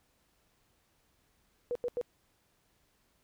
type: tone bursts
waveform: sine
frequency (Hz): 486.1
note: B4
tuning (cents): -28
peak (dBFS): -30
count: 3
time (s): 1.71-2.013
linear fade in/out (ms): 0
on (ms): 43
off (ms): 87
effects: pink hiss -72 dBFS RMS until 3.23 s